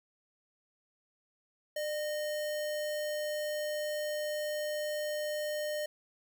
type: tone with sample-and-hold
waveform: sine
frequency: 601 Hz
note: D5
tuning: 40 cents sharp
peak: -32 dBFS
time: 1.76-5.86 s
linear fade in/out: 5 ms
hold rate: 2450 Hz
effects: none